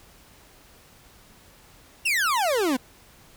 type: exponential sweep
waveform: 40% pulse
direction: down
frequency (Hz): 2858 to 240.3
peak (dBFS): -20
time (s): 2.05-2.77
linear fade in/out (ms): 10
effects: pink hiss -53 dBFS RMS until 3.36 s